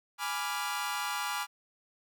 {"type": "chord", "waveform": "sawtooth", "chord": "G# diminished seventh", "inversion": "none", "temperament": "equal", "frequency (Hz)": [830.6, 987.8, 1174.7, 1396.9], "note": ["G#5", "B5", "D6", "F6"], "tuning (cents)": [0, 0, 0, 0], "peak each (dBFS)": -34, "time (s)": [0.18, 1.47], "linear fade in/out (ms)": 50, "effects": []}